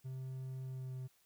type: tone with pitch glide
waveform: triangle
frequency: 130.81 to 129.16 Hz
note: C3 to C3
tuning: 0 to -22 cents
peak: -39 dBFS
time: 0.04-1.08 s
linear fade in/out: 20 ms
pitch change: -22 cents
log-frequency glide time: 0.65-0.96 s
effects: white hiss -72 dBFS RMS until 1.25 s